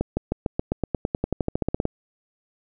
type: accelerating click train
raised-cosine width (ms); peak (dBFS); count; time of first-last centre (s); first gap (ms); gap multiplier
2; -9; 20; 0.01-1.854; 160; 0.94
effects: none